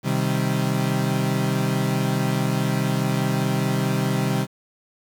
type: chord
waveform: 35% pulse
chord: C minor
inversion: none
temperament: equal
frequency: 130.81 / 155.56 / 196 Hz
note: C3 / Eb3 / G3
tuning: 0 / 0 / 0 cents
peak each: -22 / -24 / -23 dBFS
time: 0.03-4.47 s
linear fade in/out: 50 ms
effects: 8-bit